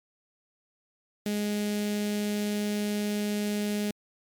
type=tone with notch filter; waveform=sawtooth; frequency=207.7 Hz; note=G#3; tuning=in tune; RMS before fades=-29 dBFS; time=1.26-3.91 s; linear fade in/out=2 ms; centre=1100 Hz; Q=0.73; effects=MP3 96 kbps